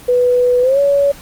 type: tone with pitch glide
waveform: sine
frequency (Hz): 493.9 to 564.1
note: B4 to C#5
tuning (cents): 0 to +30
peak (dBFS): -9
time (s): 0.08-1.12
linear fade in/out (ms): 10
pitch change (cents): +230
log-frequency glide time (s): 0.61-0.79
effects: pink hiss -38 dBFS RMS until 1.21 s + Opus 24 kbps